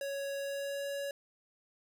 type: tone with pitch glide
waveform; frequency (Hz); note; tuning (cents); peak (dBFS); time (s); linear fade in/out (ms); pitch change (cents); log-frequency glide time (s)
square; 556 to 561.8; C#5 to C#5; +5 to +23; -36; 0.01-1.11; 2; +18; 0.36-0.87
effects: none